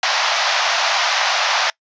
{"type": "band-pass noise", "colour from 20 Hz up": "pink", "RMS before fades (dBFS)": -18, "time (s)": [0.03, 1.7], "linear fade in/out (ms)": 2, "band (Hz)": [650, 6000], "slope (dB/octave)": 48, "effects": ["noise-tail reverb RT60 0.1 s tail -24 dB re dry", "resampled to 16000 Hz"]}